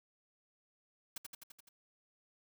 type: noise with echo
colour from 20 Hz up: white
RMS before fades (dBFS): -42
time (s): 1.16-1.18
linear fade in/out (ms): 5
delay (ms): 85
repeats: 6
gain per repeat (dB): -3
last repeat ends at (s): 1.69
effects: none